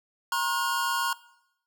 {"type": "tone cluster", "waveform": "square", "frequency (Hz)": [945, 1072, 1438], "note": ["A#5", "C6", "F#6"], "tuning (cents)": [23, 42, -50], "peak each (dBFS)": -30, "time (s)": [0.32, 1.13], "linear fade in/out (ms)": 2, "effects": ["noise-tail reverb RT60 0.8 s tail -20 dB re dry"]}